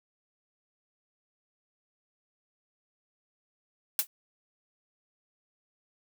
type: noise with exponential decay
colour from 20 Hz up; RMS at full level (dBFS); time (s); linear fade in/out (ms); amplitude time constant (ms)
blue; -21; 3.99-4.07; 1; 17
effects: none